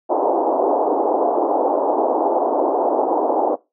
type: band-pass noise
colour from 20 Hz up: white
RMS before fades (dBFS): -18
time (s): 0.09-3.56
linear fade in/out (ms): 20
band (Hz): 290 to 880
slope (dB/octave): 48
effects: noise-tail reverb RT60 0.2 s tail -18 dB re dry